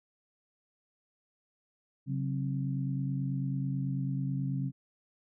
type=tone cluster; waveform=sine; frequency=136.8 / 186 / 266.4 Hz; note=C#3 / F#3 / C4; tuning=-23 / +9 / +31 cents; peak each=-31 / -37 / -38 dBFS; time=2.06-4.72 s; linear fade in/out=50 ms; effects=none